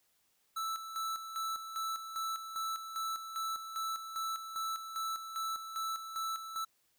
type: tone with tremolo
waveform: square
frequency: 1318.5 Hz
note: E6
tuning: in tune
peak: -35 dBFS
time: 0.56-6.65 s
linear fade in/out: 10 ms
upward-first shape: square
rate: 2.5 Hz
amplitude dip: 60%
effects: white hiss -74 dBFS RMS until 6.98 s